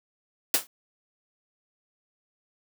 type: noise with exponential decay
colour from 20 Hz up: white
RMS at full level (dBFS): -17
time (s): 0.54-0.67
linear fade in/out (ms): 1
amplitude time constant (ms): 27
effects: high-pass 200 Hz 12 dB/octave